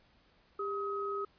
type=tone pair together; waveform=sine; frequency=399.6 / 1267.5 Hz; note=G4 / D#6; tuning=+33 / +32 cents; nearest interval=octave + minor sixth; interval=1999 cents; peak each=-36 / -36 dBFS; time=0.59-1.25 s; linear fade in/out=5 ms; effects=pink hiss -67 dBFS RMS until 1.38 s + resampled to 11025 Hz